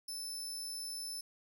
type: tone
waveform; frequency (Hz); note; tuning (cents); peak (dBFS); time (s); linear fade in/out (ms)
25% pulse; 5274; E8; 0; -35; 0.08-1.21; 5
effects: none